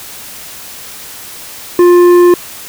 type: tone with tanh clipping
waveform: triangle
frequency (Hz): 352.3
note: F4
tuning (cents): +15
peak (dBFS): -4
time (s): 1.79-2.34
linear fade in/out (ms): 2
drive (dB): 13
effects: white hiss -29 dBFS RMS until 2.68 s